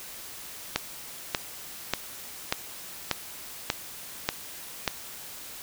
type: click train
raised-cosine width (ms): 0.2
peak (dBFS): -6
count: 8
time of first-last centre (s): 0.76-4.878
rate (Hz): 1.7
effects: white hiss -42 dBFS RMS until 5.62 s